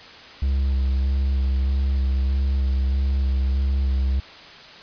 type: tone with vibrato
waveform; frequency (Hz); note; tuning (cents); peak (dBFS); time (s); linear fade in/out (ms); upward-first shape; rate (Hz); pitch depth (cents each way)
triangle; 66.9; C2; +39; -16; 0.42-4.2; 5; square; 1.6; 18
effects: white hiss -42 dBFS RMS until 4.82 s + resampled to 11025 Hz